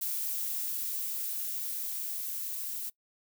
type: noise with level ramp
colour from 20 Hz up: violet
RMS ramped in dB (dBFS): -33 to -37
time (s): 0.01-2.9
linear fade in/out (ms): 10
effects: noise-tail reverb RT60 0.1 s tail -22 dB re dry